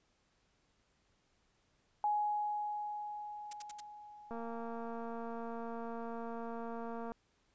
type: tone with exponential decay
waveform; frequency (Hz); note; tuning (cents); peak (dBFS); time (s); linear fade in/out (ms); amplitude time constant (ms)
sine; 836; G#5; +11; -29; 2.04-5.91; 1; 840
type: noise bursts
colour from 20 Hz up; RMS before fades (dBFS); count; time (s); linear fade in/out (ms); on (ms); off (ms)
blue; -42; 4; 3.51-3.805; 5; 22; 69
type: click train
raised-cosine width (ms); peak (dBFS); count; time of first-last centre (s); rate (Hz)
1; -31; 650; 4.31-7.12; 231
effects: pink hiss -75 dBFS RMS until 7.54 s + resampled to 16000 Hz